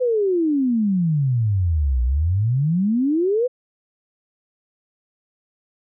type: exponential two-way sweep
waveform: sine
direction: down then up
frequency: 516 to 59.1 to 516 Hz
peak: -16 dBFS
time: 0-3.48 s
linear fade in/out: 20 ms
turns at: 2.03 s
effects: none